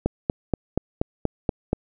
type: click train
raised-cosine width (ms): 2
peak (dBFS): -7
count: 8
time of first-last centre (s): 0.06-1.731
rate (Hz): 4.19
effects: none